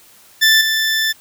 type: tone with level steps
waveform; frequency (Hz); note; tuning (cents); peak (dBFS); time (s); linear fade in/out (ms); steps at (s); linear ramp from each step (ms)
20% pulse; 1764; A6; +4; -4 / -10; 0.41-1.13; 20; 0.61; 2
effects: white hiss -47 dBFS RMS until 1.2 s